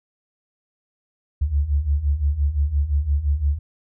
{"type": "beating tone pair", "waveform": "sine", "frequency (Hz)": [68.6, 74.4], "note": ["C#2", "D2"], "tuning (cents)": [-17, 23], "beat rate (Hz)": 5.8, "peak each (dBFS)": [-23, -19], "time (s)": [1.41, 3.59], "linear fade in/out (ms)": 10, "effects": []}